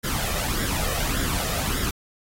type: noise with flanger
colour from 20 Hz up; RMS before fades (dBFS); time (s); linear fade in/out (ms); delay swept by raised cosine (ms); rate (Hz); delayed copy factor
pink; -26; 0.03-1.91; 20; 0.56 to 1.66; 1.7; +0.6
effects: AAC 48 kbps